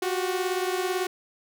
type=beating tone pair; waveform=sawtooth; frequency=363.3 / 381.3 Hz; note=F#4 / G4; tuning=-32 / -48 cents; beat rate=18 Hz; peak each=-23 / -26 dBFS; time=0.02-1.07 s; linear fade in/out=5 ms; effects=none